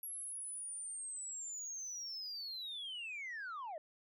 sine linear sweep, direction down, 11360 to 587.3 Hz, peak -40 dBFS, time 0.03-3.78 s, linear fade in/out 2 ms, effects tanh soft clip ceiling -40 dBFS

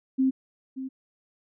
sine tone with echo, 263.5 Hz, C4, 12 cents sharp, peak -19 dBFS, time 0.18-0.31 s, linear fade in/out 20 ms, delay 580 ms, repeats 1, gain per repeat -12 dB, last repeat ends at 0.89 s, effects none

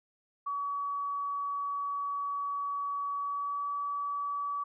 sine tone with pitch glide, 1135 to 1144.9 Hz, C#6 to D6, +41 to -44 cents, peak -31 dBFS, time 0.46-4.64 s, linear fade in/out 10 ms, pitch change +15 cents, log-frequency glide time 3.16-3.69 s, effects none

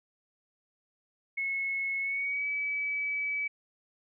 sine tone with pitch glide, 2187 to 2290 Hz, C#7 to D7, -24 to -44 cents, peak -29 dBFS, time 1.37-3.48 s, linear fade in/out 10 ms, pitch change +80 cents, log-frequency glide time 2-2.47 s, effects none

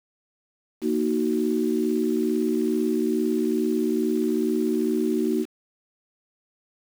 sine chord, D# minor, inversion second, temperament just, 233.3 / 311.1 / 373.4 Hz, A#3 / D#4 / F#4, +2 / 0 / +16 cents, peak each -25 dBFS, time 0.81-5.46 s, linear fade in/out 50 ms, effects 7-bit

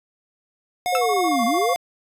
square tone with pitch glide, 722 to 702.7 Hz, F#5 to F5, -43 to +10 cents, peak -21 dBFS, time 0.86-1.76 s, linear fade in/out 0 ms, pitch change -47 cents, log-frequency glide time 1.25-1.4 s
sine linear two-way sweep, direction down then up, 541 to 218.6 to 541 Hz, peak -21 dBFS, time 0.92-1.74 s, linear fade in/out 10 ms, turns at 1.45 s
35% pulse tone with exponential decay, 1318.5 Hz, E6, in tune, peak -16 dBFS, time 0.95-1.04 s, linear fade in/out 1 ms, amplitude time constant 19 ms
sine tone bursts, 1115 Hz, C#6, 10 cents sharp, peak -24 dBFS, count 10, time 1.01-1.739 s, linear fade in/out 10 ms, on 54 ms, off 21 ms
effects resampled to 32000 Hz

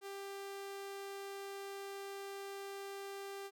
sawtooth tone, 395.3 Hz, G4, 15 cents sharp, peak -40 dBFS, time 0.01-3.51 s, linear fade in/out 50 ms, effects none

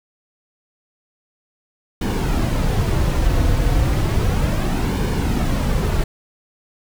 brown noise with flanger, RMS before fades -18 dBFS, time 2.01-6.04 s, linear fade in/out 5 ms, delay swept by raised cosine 1.5 to 5.1 ms, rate 0.33 Hz, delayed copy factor -0.5, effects none

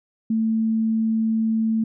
sine tone, 222.5 Hz, A3, 20 cents sharp, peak -18 dBFS, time 0.3-1.84 s, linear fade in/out 5 ms, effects none

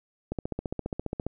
click train, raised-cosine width 2 ms, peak -17 dBFS, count 15, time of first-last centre 0.32-1.266 s, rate 14.8 Hz, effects none

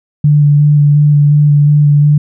sine tone with vibrato, 146.83 Hz, D3, in tune, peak -4 dBFS, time 0.24-2.18 s, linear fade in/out 5 ms, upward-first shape square, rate 2.8 Hz, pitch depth 13 cents each way, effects none

